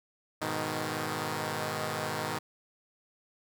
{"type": "chord", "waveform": "5% pulse", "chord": "G# minor", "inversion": "none", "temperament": "equal", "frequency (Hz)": [103.83, 123.47, 155.56], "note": ["G#2", "B2", "D#3"], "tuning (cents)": [0, 0, 0], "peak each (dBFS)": [-26, -26, -23], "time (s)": [0.41, 2.39], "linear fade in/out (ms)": 10, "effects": []}